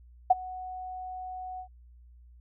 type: tone with ADSR envelope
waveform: sine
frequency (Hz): 740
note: F#5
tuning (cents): 0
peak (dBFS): -13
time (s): 0.3-1.68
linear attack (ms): 9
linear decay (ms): 25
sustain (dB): -23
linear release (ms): 86
effects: added 60 Hz sine -51 dBFS peak until 2.4 s